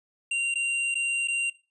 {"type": "tone with dropouts", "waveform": "square", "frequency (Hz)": 2768, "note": "F7", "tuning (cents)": -16, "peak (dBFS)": -25, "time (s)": [0.31, 1.5], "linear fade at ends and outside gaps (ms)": 5, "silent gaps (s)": [[0.542, 0.555], [0.944, 0.953], [1.275, 1.282]], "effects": ["noise-tail reverb RT60 0.3 s tail -19 dB re dry", "resampled to 24000 Hz"]}